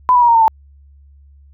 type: tone with pitch steps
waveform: sine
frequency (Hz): 1002 / 977.4 / 953.4 / 930.1 / 907.2 / 885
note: B5 / B5 / A#5 / A#5 / A#5 / A5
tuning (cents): +25 / -18 / +39 / -4 / -47 / +10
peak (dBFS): -7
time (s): 0.09-0.48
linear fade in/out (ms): 0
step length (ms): 65
effects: added 70 Hz sine -42 dBFS peak until 1.53 s